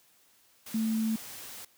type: tone in noise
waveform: sine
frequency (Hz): 221.7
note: A3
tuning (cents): +13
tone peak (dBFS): -26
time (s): 0.74-1.16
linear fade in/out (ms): 5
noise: white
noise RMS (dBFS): -44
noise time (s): 0.66-1.65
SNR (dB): +15
effects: white hiss -64 dBFS RMS until 1.77 s + high-pass 60 Hz 12 dB/octave